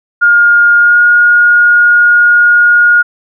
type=tone with pitch glide; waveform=sine; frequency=1418 to 1432.8 Hz; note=F6 to F6; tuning=+26 to +44 cents; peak=-3 dBFS; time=0.21-3.03 s; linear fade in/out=20 ms; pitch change=+18 cents; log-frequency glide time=0.78-0.99 s; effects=none